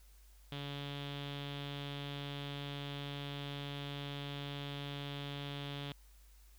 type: tone with low-pass filter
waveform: sawtooth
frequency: 142.2 Hz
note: C#3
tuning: 45 cents sharp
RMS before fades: -43 dBFS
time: 0.52-5.92 s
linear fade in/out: 0 ms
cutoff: 3400 Hz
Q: 6.2
effects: added 50 Hz sine -58 dBFS peak until 6.58 s + white hiss -68 dBFS RMS until 6.58 s